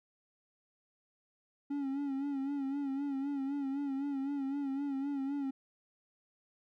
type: tone with vibrato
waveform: triangle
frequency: 277.2 Hz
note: C#4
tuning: in tune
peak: -31 dBFS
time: 1.7-5.51 s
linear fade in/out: 10 ms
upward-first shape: sine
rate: 3.9 Hz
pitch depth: 61 cents each way
effects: none